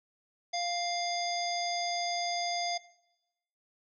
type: harmonic tone with a mistuned harmonic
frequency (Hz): 698.5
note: F5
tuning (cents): 0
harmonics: 1 / 3 / 5 / 7 / 9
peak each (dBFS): -32 / -40 / -41 / -37 / -41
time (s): 0.53-2.78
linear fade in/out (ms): 10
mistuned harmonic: 9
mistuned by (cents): +30
effects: noise-tail reverb RT60 0.9 s tail -19 dB re dry